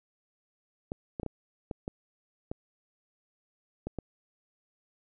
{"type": "clicks", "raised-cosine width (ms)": 2, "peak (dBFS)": -21, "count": 9, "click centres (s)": [0.919, 1.198, 1.232, 1.263, 1.712, 1.879, 2.515, 3.87, 3.987], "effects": []}